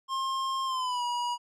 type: tone with pitch glide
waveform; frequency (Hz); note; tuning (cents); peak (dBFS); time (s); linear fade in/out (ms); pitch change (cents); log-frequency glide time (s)
square; 1065 to 965.4; C6 to B5; +30 to -40; -29; 0.08-1.38; 50; -170; 0.65-1.03
effects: low-pass 7000 Hz 12 dB/octave